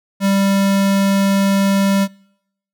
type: tone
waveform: square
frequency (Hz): 196.6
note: G3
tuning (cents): +5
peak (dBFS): -13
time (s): 0.2-2.08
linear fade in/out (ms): 50
effects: noise-tail reverb RT60 0.8 s tail -26 dB re dry